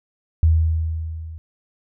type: tone with level ramp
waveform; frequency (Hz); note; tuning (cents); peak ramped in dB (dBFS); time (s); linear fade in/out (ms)
sine; 80.5; E2; -41; -10 to -32; 0.43-1.38; 0
effects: none